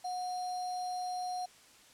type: tone with sample-and-hold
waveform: sine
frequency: 729 Hz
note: F#5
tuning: 26 cents flat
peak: -34 dBFS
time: 0.04-1.46 s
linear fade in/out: 10 ms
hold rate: 4900 Hz
effects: white hiss -59 dBFS RMS until 1.93 s + low-pass 9000 Hz 12 dB/octave